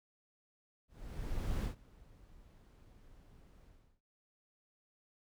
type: noise with ADSR envelope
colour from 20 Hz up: brown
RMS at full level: -35 dBFS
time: 0.88-4.01 s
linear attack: 760 ms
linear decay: 110 ms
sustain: -24 dB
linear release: 350 ms
effects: none